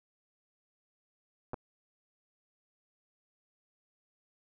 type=clicks; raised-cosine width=1 ms; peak=-24 dBFS; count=2; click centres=1.534 / 1.542 s; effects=none